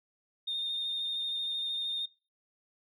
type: tone with vibrato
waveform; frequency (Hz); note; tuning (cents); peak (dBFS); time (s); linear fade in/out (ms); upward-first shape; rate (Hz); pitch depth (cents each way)
sine; 3656; A#7; -34; -30; 0.47-2.06; 10; sine; 13; 18
effects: noise-tail reverb RT60 0.3 s tail -20 dB re dry + tanh soft clip ceiling -27 dBFS